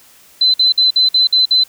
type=tone bursts; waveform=sine; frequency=4043 Hz; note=B7; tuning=40 cents sharp; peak=-8 dBFS; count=7; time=0.41-1.638 s; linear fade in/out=5 ms; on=130 ms; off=53 ms; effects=white hiss -46 dBFS RMS until 1.68 s